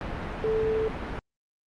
sine tone in noise, 440 Hz, A4, in tune, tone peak -23 dBFS, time 0.44-0.88 s, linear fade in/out 0 ms, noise pink, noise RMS -32 dBFS, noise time 0.01-1.19 s, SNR +6 dB, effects low-pass 2000 Hz 12 dB/octave + Opus 48 kbps

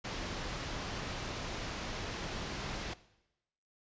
pink low-pass noise, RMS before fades -40 dBFS, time 0.04-2.94 s, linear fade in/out 10 ms, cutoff 6200 Hz, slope 24 dB/octave, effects noise-tail reverb RT60 0.9 s tail -18 dB re dry + resampled to 16000 Hz

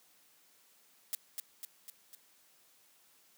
blue noise with echo, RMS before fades -35 dBFS, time 1.13-1.15 s, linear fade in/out 0 ms, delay 250 ms, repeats 4, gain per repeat -4 dB, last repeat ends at 2.15 s, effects white hiss -66 dBFS RMS until 3.37 s + high-pass 150 Hz 12 dB/octave

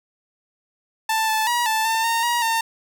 sawtooth tone with pitch steps, 884 / 875 / 960 / 880 / 897 / 919 / 953 / 908 Hz, A5 / A5 / B5 / A5 / A5 / A#5 / A#5 / A#5, +8 / -10 / -49 / 0 / +33 / -25 / +38 / -46 cents, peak -15 dBFS, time 1.09-2.61 s, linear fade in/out 5 ms, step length 190 ms, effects 8-bit

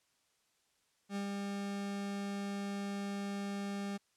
40% pulse tone with ADSR envelope, 200 Hz, G3, 35 cents sharp, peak -34 dBFS, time 1.09-3.98 s, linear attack 68 ms, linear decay 100 ms, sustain -2 dB, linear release 19 ms, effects white hiss -75 dBFS RMS until 4.16 s + low-pass 9000 Hz 12 dB/octave

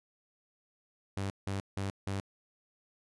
sawtooth tone bursts, 98 Hz, G2, in tune, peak -29 dBFS, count 4, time 1.17-2.2 s, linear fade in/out 0 ms, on 130 ms, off 170 ms, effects resampled to 24000 Hz

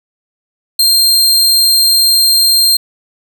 sawtooth tone, 4186 Hz, C8, in tune, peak -4 dBFS, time 0.79-2.77 s, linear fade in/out 5 ms, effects none

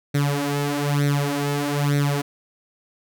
sawtooth tone with flanger, 143.6 Hz, D3, 39 cents flat, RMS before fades -22 dBFS, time 0.14-2.22 s, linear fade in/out 10 ms, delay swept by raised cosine 0.5 to 4.7 ms, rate 1.1 Hz, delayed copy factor +0.8, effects none

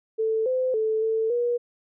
sine tone with pitch steps, 442.5 / 513 / 438.1 / 444.4 / 480.7 Hz, A4 / C5 / A4 / A4 / B4, +10 / -34 / -7 / +17 / -47 cents, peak -21 dBFS, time 0.18-1.58 s, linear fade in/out 20 ms, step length 280 ms, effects none

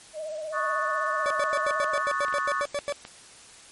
sine tone with vibrato, 622.3 Hz, D#5, in tune, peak -31 dBFS, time 0.13-2.04 s, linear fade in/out 50 ms, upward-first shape sine, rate 16 Hz, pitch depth 52 cents each way
sine chord, D# half-diminished seventh, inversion third, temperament equal, 1108.7 / 1244.5 / 1480 / 1760 Hz, C#6 / D#6 / F#6 / A6, 0 / 0 / 0 / 0 cents, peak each -28 / -31 / -33 / -32 dBFS, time 0.52-2.66 s, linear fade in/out 50 ms
40% pulse tone bursts, 575 Hz, D5, 37 cents flat, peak -25 dBFS, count 13, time 1.26-2.924 s, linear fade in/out 0 ms, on 44 ms, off 91 ms
clicks, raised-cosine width 0.3 ms, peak -23 dBFS, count 5, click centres 2.283 / 2.327 / 2.79 / 2.895 / 3.051 s
effects white hiss -49 dBFS RMS until 3.71 s + MP3 48 kbps

